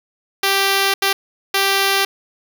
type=tone bursts at uneven times; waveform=5% pulse; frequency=392 Hz; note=G4; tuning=in tune; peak=-3 dBFS; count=3; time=0.43-0.94 / 1.02-1.13 / 1.54-2.05 s; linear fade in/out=5 ms; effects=none